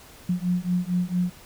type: beating tone pair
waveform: sine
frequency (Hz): 176.8 / 181.2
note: F3 / F#3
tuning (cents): +22 / -36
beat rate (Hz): 4.4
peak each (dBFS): -25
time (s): 0.29-1.3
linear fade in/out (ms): 5
effects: pink hiss -48 dBFS RMS until 1.45 s